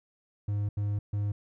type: tone bursts at uneven times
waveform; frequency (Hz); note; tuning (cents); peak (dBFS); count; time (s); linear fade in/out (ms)
triangle; 102.7; G#2; -19; -25; 3; 0.48-0.69 / 0.77-0.99 / 1.13-1.32; 5
effects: none